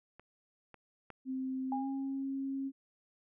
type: clicks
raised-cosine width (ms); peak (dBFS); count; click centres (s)
0.5; -37 / -36 / -31; 3; 0.196 / 0.743 / 1.103
type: tone with pitch glide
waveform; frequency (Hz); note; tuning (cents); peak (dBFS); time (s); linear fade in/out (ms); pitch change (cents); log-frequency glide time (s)
sine; 261.6 to 271; C4 to C#4; 0 to -39; -34; 1.25-2.72; 50; +61; 1.78-1.86
type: tone with exponential decay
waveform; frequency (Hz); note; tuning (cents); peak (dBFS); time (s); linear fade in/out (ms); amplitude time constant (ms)
sine; 814; G#5; -35; -32; 1.72-2.23; 2; 110
effects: none